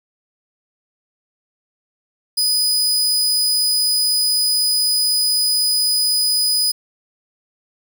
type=tone; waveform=sawtooth; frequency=4978 Hz; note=D#8; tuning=in tune; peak=-12 dBFS; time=2.37-6.72 s; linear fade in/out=10 ms; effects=none